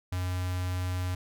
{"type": "tone with notch filter", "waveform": "square", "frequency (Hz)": 91, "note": "F#2", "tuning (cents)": -28, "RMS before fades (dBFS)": -31, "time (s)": [0.12, 1.15], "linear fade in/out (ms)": 5, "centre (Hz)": 380, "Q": 0.93, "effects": []}